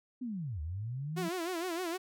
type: linear two-way sweep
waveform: sine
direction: down then up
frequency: 261.6 to 72 to 183 Hz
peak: -35 dBFS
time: 0.21-1.29 s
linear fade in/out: 10 ms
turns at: 0.61 s
type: tone with vibrato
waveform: sawtooth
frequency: 349.2 Hz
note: F4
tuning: in tune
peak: -30 dBFS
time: 1.16-1.98 s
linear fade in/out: 20 ms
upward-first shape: sine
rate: 6.5 Hz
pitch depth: 120 cents each way
effects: none